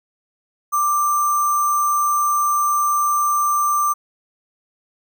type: tone with sample-and-hold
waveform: sine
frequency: 1179 Hz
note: D6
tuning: 6 cents sharp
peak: -15 dBFS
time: 0.72-3.94 s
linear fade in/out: 20 ms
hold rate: 7350 Hz
effects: none